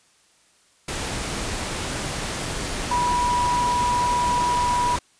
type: tone in noise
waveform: sine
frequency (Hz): 976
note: B5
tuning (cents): -21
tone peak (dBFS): -19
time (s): 2.91-4.96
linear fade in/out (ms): 5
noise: pink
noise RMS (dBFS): -28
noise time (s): 0.88-4.99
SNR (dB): +6
effects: white hiss -59 dBFS RMS until 5.19 s + resampled to 22050 Hz